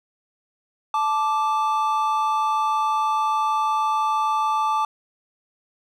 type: tone pair together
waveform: triangle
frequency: 873.4 / 1174.7 Hz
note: A5 / D6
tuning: -13 / 0 cents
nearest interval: perfect fourth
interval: 513 cents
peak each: -20 dBFS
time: 0.94-4.85 s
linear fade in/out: 2 ms
effects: none